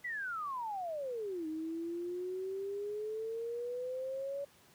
sine exponential two-way sweep, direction down then up, 2015 to 311.1 to 568 Hz, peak -36 dBFS, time 0.04-4.45 s, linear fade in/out 10 ms, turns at 1.47 s, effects pink hiss -63 dBFS RMS until 4.74 s + high-pass 100 Hz 12 dB/octave

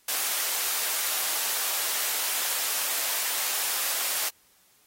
white high-pass noise, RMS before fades -28 dBFS, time 0.08-4.29 s, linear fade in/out 5 ms, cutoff 590 Hz, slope 12 dB/octave, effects white hiss -62 dBFS RMS until 4.86 s + AAC 48 kbps

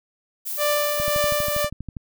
violet noise, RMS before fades -29 dBFS, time 0.45-1.65 s, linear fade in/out 20 ms
sawtooth tone with tremolo, 590 Hz, D5, 8 cents sharp, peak -15 dBFS, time 0.57-1.7 s, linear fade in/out 50 ms, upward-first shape triangle, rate 1.9 Hz, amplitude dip 45%
click train, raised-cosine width 5 ms, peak -20 dBFS, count 13, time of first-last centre 1-1.968 s, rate 12.4 Hz
effects none

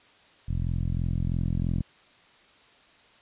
10% pulse tone with low-pass filter sweep, 43.02 Hz, F1, 25 cents flat, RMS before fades -27 dBFS, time 0.48-1.82 s, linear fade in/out 10 ms, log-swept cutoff 120 to 200 Hz, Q 0.93, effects white hiss -57 dBFS RMS until 3.21 s + resampled to 8000 Hz

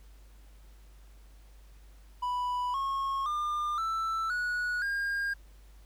triangle tone with pitch steps, 987.8 / 1089.7 / 1202.2 / 1326.2 / 1463 / 1614 Hz, B5 / C#6 / D6 / E6 / F#6 / G#6, 0 / -30 / +40 / +10 / -20 / -50 cents, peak -27 dBFS, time 2.22-5.34 s, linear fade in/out 10 ms, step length 520 ms, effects added 50 Hz sine -51 dBFS peak until 5.85 s + pink hiss -64 dBFS RMS until 5.85 s

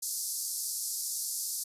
white band-pass noise, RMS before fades -35 dBFS, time 0.02-1.64 s, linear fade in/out 10 ms, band 4700 to 13000 Hz, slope 48 dB/octave, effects resampled to 32000 Hz

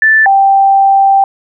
sine tone pair in turn, 1760 / 784 Hz, A6 / G5, 0 / 0 cents, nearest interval octave + major second, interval 1400 cents, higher first, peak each -4 dBFS, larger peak neither, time 0.02-0.26 / 0.26-1.24 s, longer second, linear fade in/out 2 ms, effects none

